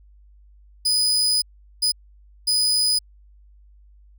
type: tone bursts at uneven times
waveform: 35% pulse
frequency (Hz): 4978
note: D#8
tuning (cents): 0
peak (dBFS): -16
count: 3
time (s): 0.85-1.42 / 1.82-1.92 / 2.47-2.99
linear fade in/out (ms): 10
effects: added 50 Hz sine -48 dBFS peak until 4.18 s